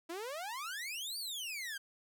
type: exponential two-way sweep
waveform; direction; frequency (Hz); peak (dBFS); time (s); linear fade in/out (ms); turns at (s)
sawtooth; up then down; 320 to 4715 to 1546; -36; 0.09-1.78; 10; 1.18
effects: none